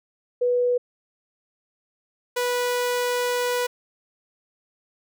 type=tone pair in turn; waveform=sine / sawtooth; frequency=490.8 / 490.8 Hz; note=B4 / B4; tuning=-11 / -11 cents; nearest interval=unison; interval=0 cents; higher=neither; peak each=-18 dBFS; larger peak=neither; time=0.41-0.78 / 2.36-3.67 s; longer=second; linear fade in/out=10 ms; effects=none